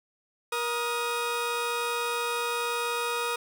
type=tone pair together; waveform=20% pulse; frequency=474.3 / 1244.5 Hz; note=A#4 / D#6; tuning=+30 / 0 cents; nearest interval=octave + perfect fourth; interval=1670 cents; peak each=-25 / -26 dBFS; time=0.52-3.36 s; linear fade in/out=5 ms; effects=none

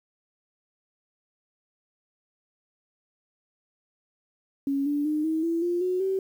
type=tone with pitch steps; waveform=sine; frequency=277.2 / 290.3 / 304 / 318.4 / 333.5 / 349.3 / 365.8 / 383.1 Hz; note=C#4 / D4 / D#4 / D#4 / E4 / F4 / F#4 / G4; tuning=0 / -20 / -40 / +40 / +20 / 0 / -20 / -40 cents; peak=-23 dBFS; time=4.67-6.19 s; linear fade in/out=2 ms; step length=190 ms; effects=9-bit

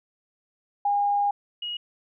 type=tone pair in turn; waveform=sine; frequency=813 / 2891 Hz; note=G#5 / F#7; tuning=-37 / -41 cents; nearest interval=octave + minor seventh; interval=2196 cents; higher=second; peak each=-20 / -29 dBFS; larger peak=first; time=0.85-1.31 / 1.62-1.77 s; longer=first; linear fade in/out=5 ms; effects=none

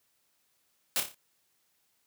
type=noise with echo; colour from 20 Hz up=white; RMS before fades=-28 dBFS; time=0.96-1 s; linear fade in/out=0 ms; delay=29 ms; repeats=5; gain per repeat=-6 dB; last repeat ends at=1.145 s; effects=white hiss -73 dBFS RMS until 2.06 s + high-pass 60 Hz 12 dB/octave

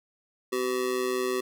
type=tone with amplitude modulation; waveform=square; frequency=380 Hz; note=F#4; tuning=46 cents sharp; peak=-23 dBFS; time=0.52-1.41 s; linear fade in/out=10 ms; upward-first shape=sine; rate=125 Hz; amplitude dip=80%; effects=none

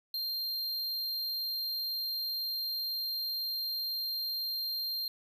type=tone; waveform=square; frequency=4186 Hz; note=C8; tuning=in tune; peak=-33 dBFS; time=0.14-5.08 s; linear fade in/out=2 ms; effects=12-bit

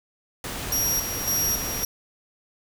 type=noise; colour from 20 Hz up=pink; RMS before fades=-32 dBFS; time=0.44-1.84 s; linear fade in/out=2 ms
type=tone with tremolo; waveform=25% pulse; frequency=5680 Hz; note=F8; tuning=28 cents sharp; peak=-17 dBFS; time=0.72-1.85 s; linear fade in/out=2 ms; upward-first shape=square; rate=1.8 Hz; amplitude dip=60%
effects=none

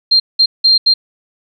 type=tone bursts at uneven times; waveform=sine; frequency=4186 Hz; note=C8; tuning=in tune; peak=-6 dBFS; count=4; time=0.11-0.2 / 0.39-0.46 / 0.64-0.78 / 0.86-0.94 s; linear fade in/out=10 ms; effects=none

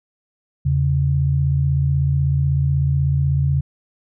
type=tone pair together; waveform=sine; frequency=82.41 / 138.59 Hz; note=E2 / C#3; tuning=0 / 0 cents; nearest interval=major sixth; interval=900 cents; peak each=-20 / -16 dBFS; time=0.65-3.61 s; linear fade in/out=10 ms; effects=none

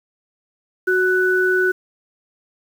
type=tone pair together; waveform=sine; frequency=370 / 1486.9 Hz; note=F#4 / F#6; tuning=0 / +8 cents; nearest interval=2 octaves; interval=2408 cents; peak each=-17 dBFS; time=0.87-1.72 s; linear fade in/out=10 ms; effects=7-bit

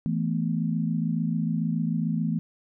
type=chord; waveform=sine; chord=E suspended fourth; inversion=none; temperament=equal; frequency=164.81 / 220 / 246.9 Hz; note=E3 / A3 / B3; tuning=0 / 0 / 0 cents; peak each=-26 / -28 / -31 dBFS; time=0.06-2.39 s; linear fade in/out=0 ms; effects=none

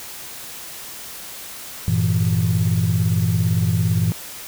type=chord; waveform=sine; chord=E diminished; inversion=first; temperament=equal with one note detuned; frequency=98 / 115.67 / 164.81 Hz; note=G2 / Bb2 / E3; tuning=0 / -13 / 0 cents; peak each=-19 dBFS; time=1.88-4.12 s; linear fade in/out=0 ms; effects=tanh soft clip ceiling -10 dBFS + white hiss -35 dBFS RMS until 4.47 s

